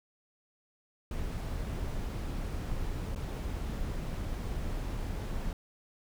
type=noise with dropouts; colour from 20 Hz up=brown; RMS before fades=-35 dBFS; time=1.11-5.53 s; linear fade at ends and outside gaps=2 ms; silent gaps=3.149-3.159 s; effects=none